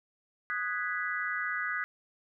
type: chord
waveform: sine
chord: G# minor seventh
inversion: second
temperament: equal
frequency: 1244.5 / 1480 / 1661.2 / 1975.5 Hz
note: D#6 / F#6 / G#6 / B6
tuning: 0 / 0 / 0 / 0 cents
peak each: -37 / -35 / -36 / -36 dBFS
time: 0.5-1.84 s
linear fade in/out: 0 ms
effects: none